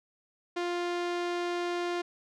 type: tone with low-pass filter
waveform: sawtooth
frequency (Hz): 350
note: F4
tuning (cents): +4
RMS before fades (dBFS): -32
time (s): 0.56-2.02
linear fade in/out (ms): 10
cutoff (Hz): 4900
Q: 0.7
effects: none